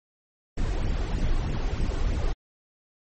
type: noise with flanger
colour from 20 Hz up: brown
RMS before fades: -25 dBFS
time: 0.57-2.33 s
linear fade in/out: 10 ms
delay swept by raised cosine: 0.36 to 2.76 ms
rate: 3.2 Hz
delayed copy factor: +0.55
effects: MP3 32 kbps